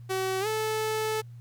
sawtooth tone with pitch glide, 379 to 435.4 Hz, F#4 to A4, +42 to -18 cents, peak -23 dBFS, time 0.09-1.22 s, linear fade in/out 20 ms, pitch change +240 cents, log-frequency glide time 0.4-0.47 s, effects added 119 Hz sine -42 dBFS peak until 1.4 s + pink hiss -68 dBFS RMS until 1.4 s

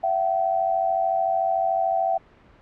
sine tone pair together, 670 / 763.6 Hz, E5 / G5, +28 / -46 cents, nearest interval major second, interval 226 cents, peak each -23 / -22 dBFS, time 0.03-2.18 s, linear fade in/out 10 ms, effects pink hiss -53 dBFS RMS until 2.61 s + low-pass 2000 Hz 12 dB/octave

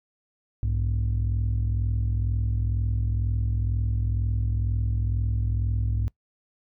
sine tone pair together, 61.74 / 103.83 Hz, B1 / G#2, 0 / 0 cents, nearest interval major sixth, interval 900 cents, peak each -23 dBFS, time 0.63-6.08 s, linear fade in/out 0 ms, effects noise-tail reverb RT60 0.1 s tail -23 dB re dry + tanh soft clip ceiling -19 dBFS

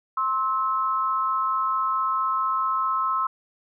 sine tone pair together, 1056 / 1300.5 Hz, C6 / E6, +16 / -24 cents, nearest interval major third, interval 360 cents, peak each -24 dBFS, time 0.17-3.27 s, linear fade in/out 5 ms, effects none

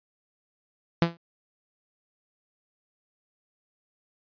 sawtooth tone with exponential decay, 168.9 Hz, E3, 42 cents sharp, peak -12 dBFS, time 1.02-1.17 s, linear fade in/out 0 ms, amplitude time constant 31 ms, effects resampled to 11025 Hz

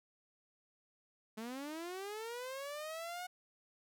sawtooth linear sweep, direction up, 213 to 733 Hz, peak -38 dBFS, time 1.37-3.27 s, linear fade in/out 10 ms, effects none

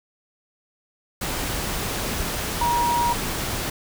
sine tone in noise, 952 Hz, A#5, 36 cents sharp, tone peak -19 dBFS, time 2.61-3.13 s, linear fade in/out 5 ms, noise pink, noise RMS -27 dBFS, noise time 1.21-3.7 s, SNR +5 dB, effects none

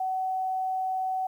sine tone, 753 Hz, F#5, 30 cents sharp, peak -26 dBFS, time 0-1.27 s, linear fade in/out 5 ms, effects 10-bit

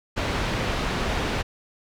pink low-pass noise, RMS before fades -26 dBFS, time 0.16-1.43 s, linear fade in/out 20 ms, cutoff 3700 Hz, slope 12 dB/octave, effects none

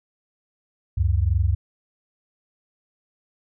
sine tone pair together, 71.07 / 93.9 Hz, C#2 / F#2, +44 / +26 cents, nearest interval perfect fourth, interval 482 cents, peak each -20 dBFS, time 0.97-1.55 s, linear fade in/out 10 ms, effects none

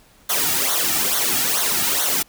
white noise with flanger, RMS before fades -20 dBFS, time 0.29-2.23 s, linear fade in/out 10 ms, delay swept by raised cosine 0.39 to 1.99 ms, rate 2.3 Hz, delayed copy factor -0.8, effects pink hiss -53 dBFS RMS until 2.28 s

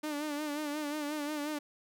sawtooth tone with vibrato, 297.4 Hz, D4, 22 cents sharp, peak -30 dBFS, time 0.03-1.59 s, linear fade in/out 10 ms, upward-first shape sine, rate 5.6 Hz, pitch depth 58 cents each way, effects none

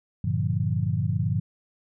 sine chord, G minor seventh, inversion none, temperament equal with one note detuned, 98 / 116.54 / 146.83 / 173.81 Hz, G2 / Bb2 / D3 / F3, 0 / 0 / 0 / -8 cents, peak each -27 / -27 / -28 / -30 dBFS, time 0.24-1.4 s, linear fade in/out 5 ms, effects none

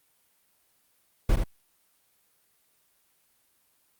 brown noise with echo, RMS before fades -20 dBFS, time 1.29-1.36 s, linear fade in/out 5 ms, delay 78 ms, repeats 1, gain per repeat -5 dB, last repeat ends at 1.438 s, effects white hiss -68 dBFS RMS until 3.99 s + Opus 32 kbps

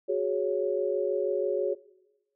sine chord, F# suspended second, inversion none, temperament just, 370 / 416.2 / 555 Hz, F#4 / G#4 / C#5, 0 / +4 / +2 cents, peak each -29 dBFS, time 0.08-1.75 s, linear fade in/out 20 ms, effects noise-tail reverb RT60 1.0 s tail -20 dB re dry

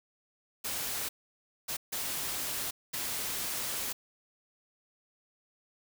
white noise bursts at uneven times, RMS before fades -35 dBFS, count 4, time 0.64-1.09 / 1.68-1.77 / 1.92-2.71 / 2.93-3.93 s, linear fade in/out 10 ms, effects none

